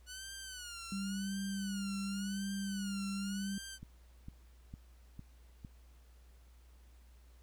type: tone with vibrato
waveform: 10% pulse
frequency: 1465 Hz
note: F#6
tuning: 18 cents flat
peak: -36 dBFS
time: 0.06-3.79 s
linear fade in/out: 50 ms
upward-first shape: sine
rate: 0.91 Hz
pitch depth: 130 cents each way
type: tone with pitch glide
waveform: sine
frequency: 196 to 197.36 Hz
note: G3 to G3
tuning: 0 to +12 cents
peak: -36 dBFS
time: 0.92-3.58 s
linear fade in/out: 2 ms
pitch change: +12 cents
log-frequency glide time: 1.45-1.77 s
type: click train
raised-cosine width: 5 ms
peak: -34 dBFS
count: 5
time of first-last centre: 3.83-5.648 s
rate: 2.2 Hz
effects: added 60 Hz sine -57 dBFS peak until 7.42 s + pink hiss -70 dBFS RMS until 7.42 s